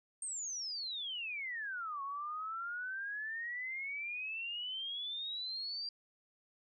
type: exponential two-way sweep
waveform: sine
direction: down then up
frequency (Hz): 8700 to 1092 to 4759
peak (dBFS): -38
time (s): 0.22-5.89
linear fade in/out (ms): 2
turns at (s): 2.02
effects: none